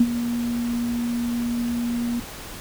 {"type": "tone with ADSR envelope", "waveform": "sine", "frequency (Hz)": 237.9, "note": "A#3", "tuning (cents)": 35, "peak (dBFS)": -10, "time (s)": [0, 2.2], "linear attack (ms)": 6, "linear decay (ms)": 46, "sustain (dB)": -12, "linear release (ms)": 5, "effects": ["pink hiss -37 dBFS RMS until 2.6 s"]}